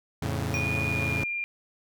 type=chord; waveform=sawtooth; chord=F augmented; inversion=none; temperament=equal with one note detuned; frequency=85.61 / 110 / 138.59 Hz; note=F2 / A2 / C#3; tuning=-34 / 0 / 0 cents; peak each=-28 dBFS; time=0.22-1.24 s; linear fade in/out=5 ms
type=tone with exponential decay; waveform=square; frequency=5640 Hz; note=F8; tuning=16 cents sharp; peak=-34 dBFS; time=0.54-0.71 s; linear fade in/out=0 ms; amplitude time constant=36 ms
type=tone with pitch glide; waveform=sine; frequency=2452 to 2396 Hz; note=D#7 to D7; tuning=-26 to +34 cents; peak=-28 dBFS; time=0.54-1.44 s; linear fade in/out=0 ms; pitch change=-40 cents; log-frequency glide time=0.86-1.3 s
effects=none